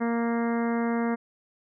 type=harmonic tone; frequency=233.1 Hz; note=A#3; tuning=in tune; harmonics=1 / 2 / 3 / 4 / 5 / 6 / 7 / 8 / 9; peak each=-25 / -31 / -35 / -37 / -39 / -41 / -42 / -43 / -44 dBFS; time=0-1.16 s; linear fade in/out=20 ms; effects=none